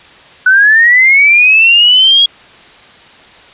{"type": "linear sweep", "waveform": "sine", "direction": "up", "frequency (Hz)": [1480, 3322], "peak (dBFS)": -3, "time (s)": [0.46, 2.26], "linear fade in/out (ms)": 5, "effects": ["white hiss -38 dBFS RMS until 3.53 s", "resampled to 8000 Hz"]}